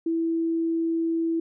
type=tone; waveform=sine; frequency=329.6 Hz; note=E4; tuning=in tune; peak=-22 dBFS; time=0.06-1.4 s; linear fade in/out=5 ms; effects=none